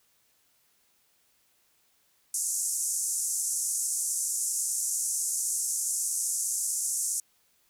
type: band-pass noise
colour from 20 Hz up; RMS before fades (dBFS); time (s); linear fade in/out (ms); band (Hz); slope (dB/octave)
pink; -30; 2.34-7.2; 2; 6300 to 11000; 48
effects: white hiss -68 dBFS RMS until 7.69 s